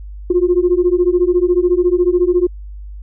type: beating tone pair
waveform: sine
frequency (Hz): 349.2 / 363.2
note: F4 / F#4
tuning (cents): 0 / -32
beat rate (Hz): 14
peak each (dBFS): -13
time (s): 0.3-2.47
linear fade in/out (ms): 5
effects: tanh soft clip ceiling -3 dBFS + added 50 Hz sine -28 dBFS peak until 3.02 s